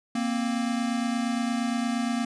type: tone pair together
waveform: square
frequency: 233.7 / 262.3 Hz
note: A#3 / C4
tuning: +5 / +4 cents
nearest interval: major second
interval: 199 cents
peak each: -27 / -31 dBFS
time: 0.15-2.25 s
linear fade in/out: 5 ms
effects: resampled to 22050 Hz